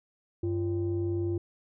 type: tone pair together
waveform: sine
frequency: 96.36 / 343.4 Hz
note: G2 / F4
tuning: -29 / -29 cents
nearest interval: octave + minor seventh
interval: 2200 cents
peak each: -29 / -28 dBFS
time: 0.43-1.38 s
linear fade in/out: 5 ms
effects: tanh soft clip ceiling -22 dBFS